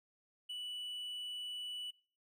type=tone; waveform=triangle; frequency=2960 Hz; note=F#7; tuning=in tune; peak=-39 dBFS; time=0.49-1.91 s; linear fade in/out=10 ms; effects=noise-tail reverb RT60 0.4 s tail -21 dB re dry